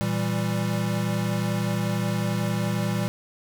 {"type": "chord", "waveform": "square", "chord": "E diminished", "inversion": "second", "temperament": "equal", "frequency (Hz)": [116.54, 164.81, 196], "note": ["Bb2", "E3", "G3"], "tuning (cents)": [0, 0, 0], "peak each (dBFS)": [-28, -30, -28], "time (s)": [0.01, 3.08], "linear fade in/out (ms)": 0, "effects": []}